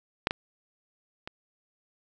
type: clicks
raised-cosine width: 0.3 ms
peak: -7 / -12 / -21 dBFS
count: 3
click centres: 0.271 / 0.309 / 1.275 s
effects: none